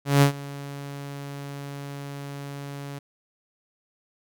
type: tone with ADSR envelope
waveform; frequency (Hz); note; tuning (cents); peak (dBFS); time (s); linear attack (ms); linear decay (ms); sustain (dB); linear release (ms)
sawtooth; 141.1; C#3; +31; -9; 0.05-2.99; 170; 100; -21; 7
effects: none